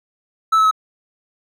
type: tone with pitch steps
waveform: triangle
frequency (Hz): 1312 / 1297.7 / 1283.5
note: E6 / E6 / E6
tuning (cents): -9 / -28 / -47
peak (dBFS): -9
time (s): 0.52-0.712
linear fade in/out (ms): 10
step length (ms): 64
effects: none